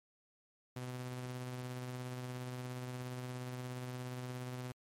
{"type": "tone with tremolo", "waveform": "sawtooth", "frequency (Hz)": 125.7, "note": "B2", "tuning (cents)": 31, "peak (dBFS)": -36, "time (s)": [0.76, 4.72], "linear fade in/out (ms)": 5, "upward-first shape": "sine", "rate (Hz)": 17, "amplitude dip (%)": 25, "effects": ["MP3 64 kbps"]}